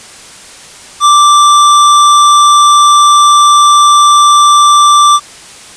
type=tone; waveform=square; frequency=1174.7 Hz; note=D6; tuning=in tune; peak=-3 dBFS; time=1-5.2 s; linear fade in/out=50 ms; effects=white hiss -32 dBFS RMS until 5.76 s + resampled to 22050 Hz